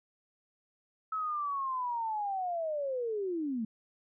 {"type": "linear sweep", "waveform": "sine", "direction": "down", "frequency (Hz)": [1301, 211.5], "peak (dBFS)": -31, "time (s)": [1.12, 3.65], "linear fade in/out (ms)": 5, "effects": []}